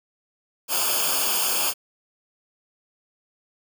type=noise with comb filter; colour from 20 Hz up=white; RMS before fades=-23 dBFS; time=0.68-1.74 s; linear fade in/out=50 ms; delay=0.51 ms; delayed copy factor=-1; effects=none